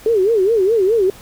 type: tone with vibrato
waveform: sine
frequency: 415.3 Hz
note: G#4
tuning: in tune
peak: -11 dBFS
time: 0.06-1.1 s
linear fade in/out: 2 ms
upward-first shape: sine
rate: 4.8 Hz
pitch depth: 210 cents each way
effects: pink hiss -41 dBFS RMS until 1.21 s